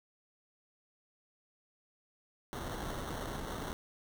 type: noise with sample-and-hold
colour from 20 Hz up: pink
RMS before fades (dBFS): -40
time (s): 2.53-3.73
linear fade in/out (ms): 0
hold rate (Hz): 2450
effects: none